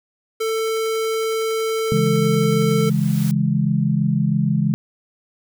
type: tone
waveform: square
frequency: 444.6 Hz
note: A4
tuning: 18 cents sharp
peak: -20 dBFS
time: 0.4-2.9 s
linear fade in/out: 10 ms
type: noise with exponential growth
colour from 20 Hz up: white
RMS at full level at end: -33 dBFS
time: 1.7-3.31 s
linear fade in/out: 0 ms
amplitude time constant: 350 ms
type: chord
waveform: sine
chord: C# minor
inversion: none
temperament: equal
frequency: 138.59 / 164.81 / 207.7 Hz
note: C#3 / E3 / G#3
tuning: 0 / 0 / 0 cents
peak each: -20 dBFS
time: 1.92-4.74 s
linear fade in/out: 0 ms
effects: none